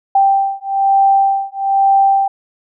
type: beating tone pair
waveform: sine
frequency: 784 / 785.1 Hz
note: G5 / G5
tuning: 0 / +2 cents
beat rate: 1.1 Hz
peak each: -13 dBFS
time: 0.15-2.28 s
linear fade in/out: 5 ms
effects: none